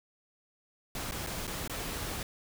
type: noise with dropouts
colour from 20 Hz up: pink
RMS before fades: -37 dBFS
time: 0.95-2.23 s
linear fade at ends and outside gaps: 2 ms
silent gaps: 1.112-1.12 / 1.265-1.27 / 1.47-1.476 / 1.677-1.696 s
effects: none